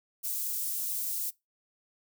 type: high-pass noise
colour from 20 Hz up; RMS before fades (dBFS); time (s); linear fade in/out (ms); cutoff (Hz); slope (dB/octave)
white; -33; 0.23-1.31; 20; 8800; 12
effects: noise-tail reverb RT60 0.2 s tail -22 dB re dry